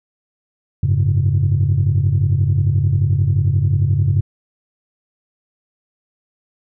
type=chord; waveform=sine; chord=F# suspended second; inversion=none; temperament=equal; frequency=92.5 / 103.83 / 138.59 Hz; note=F#2 / G#2 / C#3; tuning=0 / 0 / 0 cents; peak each=-16 dBFS; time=0.83-4.21 s; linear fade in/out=5 ms; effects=tanh soft clip ceiling -7 dBFS